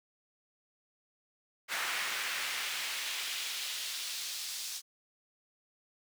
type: noise with high-pass filter sweep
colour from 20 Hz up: brown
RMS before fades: -37 dBFS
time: 1.68-4.82 s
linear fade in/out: 50 ms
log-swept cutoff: 1600 to 5100 Hz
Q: 1.2
effects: none